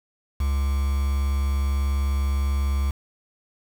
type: tone with quantisation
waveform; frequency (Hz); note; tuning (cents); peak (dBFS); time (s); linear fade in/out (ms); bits
triangle; 69.3; C#2; 0; -18; 0.4-2.91; 5; 6
effects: none